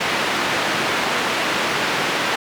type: band-pass noise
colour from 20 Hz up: white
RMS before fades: -21 dBFS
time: 0-2.36 s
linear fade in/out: 10 ms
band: 170 to 2400 Hz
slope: 12 dB/octave
effects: none